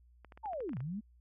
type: clicks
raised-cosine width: 0.5 ms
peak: -37 dBFS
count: 10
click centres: 0.247 / 0.322 / 0.375 / 0.458 / 0.533 / 0.605 / 0.693 / 0.733 / 0.769 / 0.805 s
type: linear two-way sweep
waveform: sine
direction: down then up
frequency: 913 to 113.7 to 222.8 Hz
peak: -36 dBFS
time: 0.43-1.01 s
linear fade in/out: 20 ms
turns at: 0.78 s
effects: added 60 Hz sine -60 dBFS peak until 1.2 s